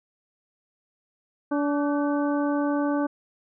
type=harmonic tone with a mistuned harmonic; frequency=288.9 Hz; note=D4; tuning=28 cents flat; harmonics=1 / 2 / 3 / 4 / 5; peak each=-23 / -29 / -33 / -35 / -37 dBFS; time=1.51-3.07 s; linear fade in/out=10 ms; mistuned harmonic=5; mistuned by=+78 cents; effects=none